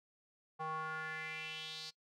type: tone with band-pass filter sweep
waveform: square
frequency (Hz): 157.6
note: D#3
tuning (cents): +23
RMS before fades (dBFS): -43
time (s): 0.59-1.91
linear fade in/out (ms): 20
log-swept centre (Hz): 920 to 4600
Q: 4.2
effects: noise-tail reverb RT60 0.1 s tail -21 dB re dry